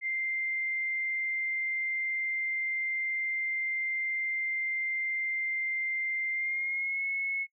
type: tone with pitch glide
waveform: sine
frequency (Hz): 2093 to 2189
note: C7 to C#7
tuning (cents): 0 to -22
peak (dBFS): -29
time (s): 0.01-7.47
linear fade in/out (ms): 50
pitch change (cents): +78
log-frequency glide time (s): 6.33-7.05
effects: noise-tail reverb RT60 0.1 s tail -24 dB re dry